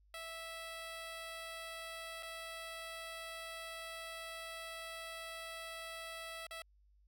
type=tone with dropouts; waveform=10% pulse; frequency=657 Hz; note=E5; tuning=6 cents flat; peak=-36 dBFS; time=0.14-6.62 s; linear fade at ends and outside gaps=2 ms; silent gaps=2.226-2.23 / 6.468-6.509 s; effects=added 50 Hz sine -65 dBFS peak until 7.07 s